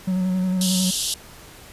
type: tone with vibrato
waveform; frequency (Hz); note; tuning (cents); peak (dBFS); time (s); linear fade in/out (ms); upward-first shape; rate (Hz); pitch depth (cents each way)
triangle; 185; F#3; 0; -17; 0.07-0.91; 10; square; 11; 21
type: band-pass noise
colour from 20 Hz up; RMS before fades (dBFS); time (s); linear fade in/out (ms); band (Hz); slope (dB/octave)
pink; -25; 0.61-1.14; 2; 2900 to 12000; 96
effects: pink hiss -44 dBFS RMS until 1.72 s + resampled to 32000 Hz